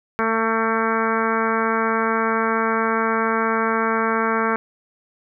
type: harmonic tone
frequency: 224.4 Hz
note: A3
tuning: 34 cents sharp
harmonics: 1 / 2 / 3 / 4 / 5 / 6 / 7 / 8 / 9 / 10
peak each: -25 / -24 / -30 / -27 / -25 / -25 / -27 / -33 / -36 / -33 dBFS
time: 0.19-4.56 s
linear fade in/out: 0 ms
effects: none